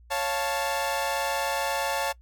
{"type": "chord", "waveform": "sawtooth", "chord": "Db augmented", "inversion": "none", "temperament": "equal", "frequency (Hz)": [554.4, 698.5, 880], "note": ["Db5", "F5", "A5"], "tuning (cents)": [0, 0, 0], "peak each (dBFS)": [-26, -29, -25], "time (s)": [0.1, 2.13], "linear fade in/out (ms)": 20, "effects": ["noise-tail reverb RT60 0.1 s tail -22 dB re dry", "added 59 Hz sine -50 dBFS peak until 2.21 s"]}